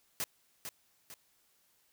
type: noise with echo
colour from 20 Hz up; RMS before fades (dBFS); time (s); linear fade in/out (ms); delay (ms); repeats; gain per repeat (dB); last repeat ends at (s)
white; -35; 0.2-0.24; 0; 450; 2; -7; 1.14
effects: white hiss -71 dBFS RMS until 1.92 s